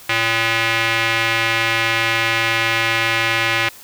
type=tone with band-pass filter; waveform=square; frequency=113.8 Hz; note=A#2; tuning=41 cents flat; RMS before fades=-18 dBFS; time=0.09-3.69 s; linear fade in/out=5 ms; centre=2300 Hz; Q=2; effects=white hiss -41 dBFS RMS until 3.83 s